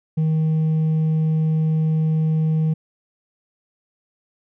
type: tone with hard clipping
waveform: triangle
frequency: 157.8 Hz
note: D#3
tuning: 25 cents sharp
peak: -15 dBFS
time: 0.17-2.74 s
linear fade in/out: 10 ms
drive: 1 dB
effects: none